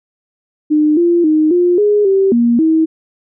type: tone with pitch steps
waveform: sine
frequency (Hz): 303.1 / 344.4 / 309.8 / 353.6 / 415.2 / 387.9 / 236.5 / 319.8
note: D#4 / F4 / D#4 / F4 / G#4 / G4 / A#3 / D#4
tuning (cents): -45 / -24 / -7 / +22 / 0 / -18 / +25 / +48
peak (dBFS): -8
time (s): 0.7-2.86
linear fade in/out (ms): 20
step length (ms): 270
effects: none